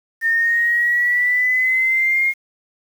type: exponential sweep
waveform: sine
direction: up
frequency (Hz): 1816 to 2142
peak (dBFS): -14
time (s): 0.21-2.34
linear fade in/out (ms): 50
effects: 7-bit